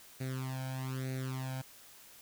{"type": "tone with flanger", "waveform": "sawtooth", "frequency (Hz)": 130.81, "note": "C3", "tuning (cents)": 0, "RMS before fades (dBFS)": -38, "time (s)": [0.2, 1.62], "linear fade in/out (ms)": 10, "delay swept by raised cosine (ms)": [0.47, 1.29], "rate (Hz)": 1.1, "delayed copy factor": 0.9, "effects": ["white hiss -56 dBFS RMS until 2.21 s"]}